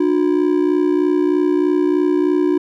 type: ring-modulated tone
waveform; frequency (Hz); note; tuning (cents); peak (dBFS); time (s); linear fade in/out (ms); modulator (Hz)
triangle; 329.6; E4; 0; -8; 0-2.58; 5; 31.6
effects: none